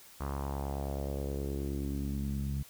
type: tone with low-pass filter sweep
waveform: sawtooth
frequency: 69.5 Hz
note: C#2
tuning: 5 cents sharp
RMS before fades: -35 dBFS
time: 0.2-2.63 s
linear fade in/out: 10 ms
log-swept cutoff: 1200 to 160 Hz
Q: 2.9
effects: white hiss -55 dBFS RMS until 2.69 s